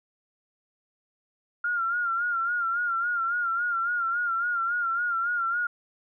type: tone with vibrato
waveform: sine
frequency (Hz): 1396.9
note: F6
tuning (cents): 0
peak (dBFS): -24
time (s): 1.64-5.67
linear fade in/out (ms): 5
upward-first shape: sine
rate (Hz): 3.6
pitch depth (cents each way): 66
effects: none